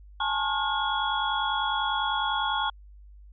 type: tone cluster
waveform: sine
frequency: 839 / 889 / 1081 / 1425 / 3349 Hz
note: G#5 / A5 / C#6 / F6 / G#7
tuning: +17 / +18 / -44 / +34 / +14 cents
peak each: -31 dBFS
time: 0.2-2.7 s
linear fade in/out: 5 ms
effects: added 50 Hz sine -46 dBFS peak until 3.32 s